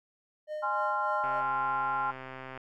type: tone with tremolo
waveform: triangle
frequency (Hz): 610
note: D#5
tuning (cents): -34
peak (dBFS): -31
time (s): 0.47-1.43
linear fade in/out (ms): 50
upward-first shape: sine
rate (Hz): 3.4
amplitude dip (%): 55
type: chord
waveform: sine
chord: F minor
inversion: first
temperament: equal with one note detuned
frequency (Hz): 830.6 / 1046.5 / 1380.1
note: Ab5 / C6 / F6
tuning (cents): 0 / 0 / -21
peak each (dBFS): -32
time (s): 0.62-2.12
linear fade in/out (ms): 20
type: click train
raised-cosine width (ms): 0.5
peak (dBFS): -27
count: 176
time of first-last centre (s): 1.24-2.576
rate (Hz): 131
effects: none